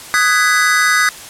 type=chord; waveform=square; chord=G# minor seventh; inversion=second; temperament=just; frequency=1245.9 / 1495.1 / 1661.2 / 1993.5 Hz; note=D#6 / F#6 / G#6 / B6; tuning=+2 / +18 / 0 / +16 cents; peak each=-17 dBFS; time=0.14-1.09 s; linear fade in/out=0 ms; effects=white hiss -33 dBFS RMS until 1.29 s + low-pass 11000 Hz 12 dB/octave